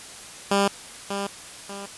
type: tone with echo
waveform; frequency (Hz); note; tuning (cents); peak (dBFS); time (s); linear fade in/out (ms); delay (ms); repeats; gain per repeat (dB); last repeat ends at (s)
10% pulse; 199.2; G3; +28; -10; 0.51-0.68; 5; 590; 2; -8; 1.86
effects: white hiss -41 dBFS RMS until 1.97 s + resampled to 24000 Hz